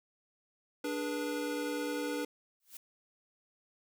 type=chord; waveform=square; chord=G# diminished; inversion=second; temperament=equal with one note detuned; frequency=293.7 / 415.3 / 485.1 Hz; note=D4 / G#4 / B4; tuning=0 / 0 / -31 cents; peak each=-37 / -43 / -38 dBFS; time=0.84-2.25 s; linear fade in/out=5 ms
type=noise with exponential growth; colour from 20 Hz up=blue; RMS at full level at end=-43 dBFS; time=2.6-2.77 s; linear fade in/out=2 ms; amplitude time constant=35 ms
effects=none